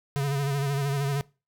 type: tone with vibrato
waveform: square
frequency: 140 Hz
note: C#3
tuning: 18 cents sharp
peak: -25 dBFS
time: 0.16-1.21 s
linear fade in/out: 0 ms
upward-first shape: sine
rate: 13 Hz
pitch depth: 48 cents each way
effects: noise-tail reverb RT60 0.3 s tail -22 dB re dry